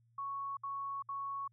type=tone bursts; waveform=sine; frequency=1108.7 Hz; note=C#6; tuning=in tune; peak=-37 dBFS; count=3; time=0.18-1.478 s; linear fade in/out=5 ms; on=390 ms; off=64 ms; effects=added 116 Hz sine -67 dBFS peak until 1.52 s